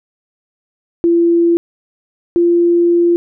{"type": "tone pair in turn", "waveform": "sine", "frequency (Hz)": [340, 344.5], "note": ["F4", "F4"], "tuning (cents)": [-46, -24], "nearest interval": "unison", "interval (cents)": 22, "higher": "second", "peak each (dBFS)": -8, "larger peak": "neither", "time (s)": [[1.04, 1.57], [2.36, 3.16]], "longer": "second", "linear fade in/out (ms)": 0, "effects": []}